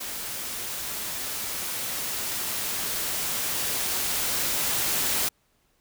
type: noise with level ramp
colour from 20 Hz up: white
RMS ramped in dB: -34 to -25 dBFS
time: 0-5.29 s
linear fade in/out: 10 ms
effects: pink hiss -68 dBFS RMS until 5.8 s